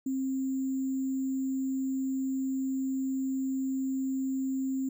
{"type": "tone with sample-and-hold", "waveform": "sine", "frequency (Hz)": 265.5, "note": "C4", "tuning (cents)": 25, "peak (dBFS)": -28, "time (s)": [0.06, 4.89], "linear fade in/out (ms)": 5, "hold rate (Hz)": 7350, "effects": []}